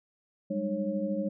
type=tone cluster; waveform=sine; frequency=192.8 / 205.7 / 305.1 / 548 Hz; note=G3 / G#3 / D#4 / C#5; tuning=-28 / -16 / -34 / -20 cents; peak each=-35 / -32 / -36 / -33 dBFS; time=0.5-1.29 s; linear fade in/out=10 ms; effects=none